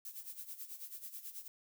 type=noise with tremolo; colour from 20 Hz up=violet; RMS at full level=-45 dBFS; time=0.05-1.48 s; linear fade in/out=2 ms; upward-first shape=sine; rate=9.2 Hz; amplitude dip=75%; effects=none